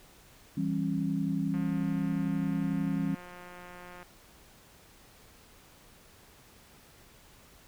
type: chord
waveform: sine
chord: C# diminished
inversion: first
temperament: equal with one note detuned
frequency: 164.81 / 196 / 271.8 Hz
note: E3 / G3 / C#4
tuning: 0 / 0 / -34 cents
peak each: -32 dBFS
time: 0.57-3.15 s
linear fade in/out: 5 ms
type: click train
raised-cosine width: 0.5 ms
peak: -33 dBFS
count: 444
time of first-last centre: 1.54-4.029 s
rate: 178 Hz
effects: pink hiss -57 dBFS RMS until 7.67 s